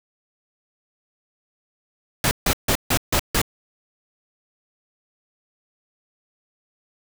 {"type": "noise bursts", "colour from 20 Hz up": "pink", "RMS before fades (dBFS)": -19, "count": 6, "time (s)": [2.24, 3.416], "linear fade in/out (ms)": 2, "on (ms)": 71, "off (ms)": 150, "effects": []}